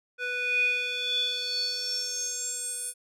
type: tone with band-pass filter sweep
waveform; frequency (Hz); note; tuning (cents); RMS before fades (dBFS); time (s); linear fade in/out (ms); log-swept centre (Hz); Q
square; 493.9; B4; 0; -30; 0.18-2.94; 50; 1900 to 9800; 8.9
effects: none